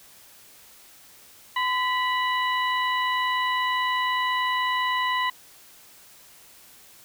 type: harmonic tone with a mistuned harmonic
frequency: 982 Hz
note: B5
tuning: 10 cents flat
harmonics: 1 / 2 / 3 / 4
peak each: -24 / -27 / -32 / -36 dBFS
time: 1.56-5.3 s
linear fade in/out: 5 ms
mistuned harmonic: 1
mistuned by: +56 cents
effects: white hiss -51 dBFS RMS until 7.04 s